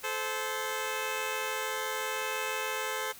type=tone pair together; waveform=10% pulse; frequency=433.2 / 520 Hz; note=A4 / C5; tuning=-27 / -11 cents; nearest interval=minor third; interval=316 cents; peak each=-26 dBFS; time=0.03-3.13 s; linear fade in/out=20 ms; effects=white hiss -50 dBFS RMS until 3.19 s